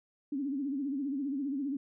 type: tone with vibrato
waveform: sine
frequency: 277.2 Hz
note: C#4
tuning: in tune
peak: -31 dBFS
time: 0.32-1.77 s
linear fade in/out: 5 ms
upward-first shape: sine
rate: 15 Hz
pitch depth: 110 cents each way
effects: none